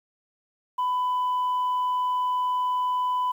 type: tone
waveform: sine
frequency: 999 Hz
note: B5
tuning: 20 cents sharp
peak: -20 dBFS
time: 0.78-3.32 s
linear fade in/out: 10 ms
effects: tanh soft clip ceiling -21 dBFS + 9-bit